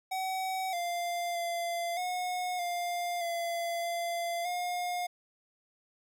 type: tone with pitch steps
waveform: square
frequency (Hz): 756 / 695 / 687 / 726 / 701 / 682 / 686 / 713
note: F#5 / F5 / F5 / F#5 / F5 / F5 / F5 / F5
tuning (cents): +37 / -9 / -29 / -33 / +6 / -41 / -31 / +36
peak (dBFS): -32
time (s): 0.11-5.07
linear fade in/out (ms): 10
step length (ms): 620
effects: none